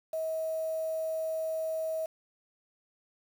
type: tone with quantisation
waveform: sine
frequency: 640 Hz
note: D#5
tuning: 49 cents sharp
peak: -30 dBFS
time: 0.13-2.06 s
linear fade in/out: 5 ms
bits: 8
effects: none